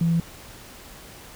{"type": "tone", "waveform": "sine", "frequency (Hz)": 167.3, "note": "E3", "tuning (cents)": 26, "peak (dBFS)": -17, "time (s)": [0.01, 0.2], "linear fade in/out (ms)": 2, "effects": ["tanh soft clip ceiling -13 dBFS", "pink hiss -44 dBFS RMS until 1.35 s"]}